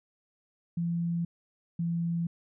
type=tone pair in turn; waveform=sine; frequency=170 / 169.06 Hz; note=F3 / E3; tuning=-46 / +44 cents; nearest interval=unison; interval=10 cents; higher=first; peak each=-27 dBFS; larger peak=neither; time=0.77-1.25 / 1.79-2.27 s; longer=neither; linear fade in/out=5 ms; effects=none